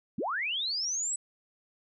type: linear sweep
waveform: sine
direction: up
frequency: 150 to 8000 Hz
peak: -29 dBFS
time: 0.18-1.16 s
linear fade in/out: 5 ms
effects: none